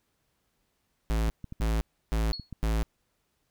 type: tone bursts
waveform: square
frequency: 55 Hz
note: A1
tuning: in tune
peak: -25 dBFS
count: 4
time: 1.1-2.83 s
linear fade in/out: 0 ms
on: 200 ms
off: 310 ms
type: clicks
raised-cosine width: 5 ms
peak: -26 dBFS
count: 7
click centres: 1.282 / 1.443 / 1.524 / 1.602 / 2.397 / 2.527 / 2.631 s
type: tone with exponential decay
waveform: sine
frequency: 4344 Hz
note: C#8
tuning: 36 cents flat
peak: -30 dBFS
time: 2.33-2.5 s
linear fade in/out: 2 ms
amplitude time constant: 35 ms
effects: pink hiss -75 dBFS RMS until 3.5 s